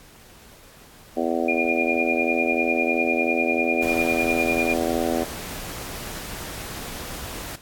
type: harmonic tone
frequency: 83 Hz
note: E2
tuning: 12 cents sharp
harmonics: 3 / 4 / 5 / 6 / 7 / 8 / 9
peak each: -27 / -27 / -29 / -31 / -28 / -31 / -30 dBFS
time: 1.16-5.25 s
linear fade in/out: 20 ms
type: tone with tremolo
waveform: sine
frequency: 2417 Hz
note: D7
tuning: 49 cents sharp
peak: -20 dBFS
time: 1.48-4.74 s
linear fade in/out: 5 ms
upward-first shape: sine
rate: 10 Hz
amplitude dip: 75%
type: noise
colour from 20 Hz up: pink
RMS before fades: -34 dBFS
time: 3.82-7.56 s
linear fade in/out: 5 ms
effects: pink hiss -49 dBFS RMS until 7.61 s + AAC 64 kbps